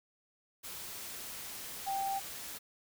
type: tone in noise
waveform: sine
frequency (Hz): 784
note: G5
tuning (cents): 0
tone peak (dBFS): -32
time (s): 1.86-2.2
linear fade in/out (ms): 20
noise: white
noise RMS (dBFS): -44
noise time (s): 0.63-2.59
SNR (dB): +9
effects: none